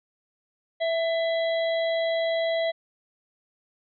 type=harmonic tone with a mistuned harmonic; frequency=659.3 Hz; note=E5; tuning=in tune; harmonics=1 / 3 / 5 / 6; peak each=-23 / -33 / -37 / -39 dBFS; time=0.8-2.72 s; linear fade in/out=20 ms; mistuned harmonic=3; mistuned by=+21 cents; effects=none